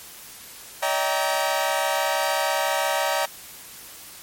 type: tone cluster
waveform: sawtooth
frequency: 574 / 640 / 779 / 935 Hz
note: D5 / D#5 / G5 / A#5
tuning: -40 / +49 / -11 / +5 cents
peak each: -23 dBFS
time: 0.82-3.26 s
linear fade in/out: 10 ms
effects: white hiss -42 dBFS RMS until 4.22 s + MP3 64 kbps